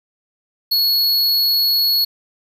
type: tone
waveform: square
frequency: 4356 Hz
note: C#8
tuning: 31 cents flat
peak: -14 dBFS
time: 0.71-2.05 s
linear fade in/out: 10 ms
effects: 8-bit